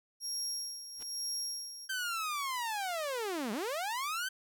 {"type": "tone with tremolo", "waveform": "30% pulse", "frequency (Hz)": 5588, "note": "F8", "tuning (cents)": 0, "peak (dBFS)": -30, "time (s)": [0.2, 1.89], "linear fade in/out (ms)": 50, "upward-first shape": "sine", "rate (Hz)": 1.1, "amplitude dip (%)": 70}
{"type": "noise with exponential growth", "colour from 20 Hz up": "pink", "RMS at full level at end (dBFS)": -44, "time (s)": [0.96, 1.03], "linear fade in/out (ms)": 5, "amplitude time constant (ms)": 15}
{"type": "linear two-way sweep", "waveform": "sawtooth", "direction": "down then up", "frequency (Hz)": [1568, 196, 1568], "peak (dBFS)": -30, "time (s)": [1.89, 4.29], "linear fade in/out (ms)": 10, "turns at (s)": 3.52}
{"effects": []}